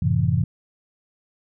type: chord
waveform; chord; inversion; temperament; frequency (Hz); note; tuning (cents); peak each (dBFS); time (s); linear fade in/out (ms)
sine; F# half-diminished seventh; none; just; 92.5 / 111 / 133.2 / 166.5; F#2 / A2 / C3 / E3; 0 / +16 / +31 / +18; -23 / -23 / -22 / -23; 0.02-0.44; 5
effects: none